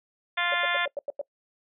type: harmonic tone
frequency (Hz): 349.2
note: F4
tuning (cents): 0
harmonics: 2 / 3 / 4 / 5 / 6 / 7 / 8 / 9 / 10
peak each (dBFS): -33 / -33 / -32 / -29 / -31 / -34 / -40 / -39 / -33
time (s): 0.37-0.86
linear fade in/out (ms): 10
type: tone bursts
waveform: sine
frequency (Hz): 570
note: C#5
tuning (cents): +48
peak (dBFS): -27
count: 7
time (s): 0.52-1.214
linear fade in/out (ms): 2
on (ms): 22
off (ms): 90
effects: noise-tail reverb RT60 0.1 s tail -22 dB re dry